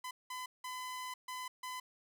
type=tone bursts at uneven times; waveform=sawtooth; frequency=1011 Hz; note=B5; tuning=40 cents sharp; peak=-37 dBFS; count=5; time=0.04-0.11 / 0.3-0.46 / 0.64-1.14 / 1.28-1.48 / 1.63-1.8 s; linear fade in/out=5 ms; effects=none